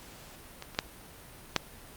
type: clicks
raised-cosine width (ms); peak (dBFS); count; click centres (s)
0.2; -22 / -27 / -8 / -6; 4; 0.624 / 0.748 / 0.789 / 1.563
effects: pink hiss -50 dBFS RMS until 1.96 s + Opus 48 kbps